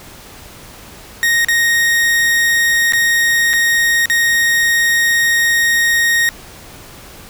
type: tone with dropouts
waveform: 40% pulse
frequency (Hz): 1864.7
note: A#6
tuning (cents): 0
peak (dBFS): -10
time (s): 1.23-6.29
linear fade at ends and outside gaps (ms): 0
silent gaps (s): 1.447-1.485 / 2.923-2.934 / 3.532-3.536 / 4.057-4.099
effects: pink hiss -37 dBFS RMS until 7.29 s